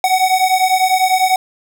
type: beating tone pair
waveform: square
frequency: 744 / 754 Hz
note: F#5 / F#5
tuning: +9 / +32 cents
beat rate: 10 Hz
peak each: -15 dBFS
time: 0.04-1.36 s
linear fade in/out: 2 ms
effects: 8-bit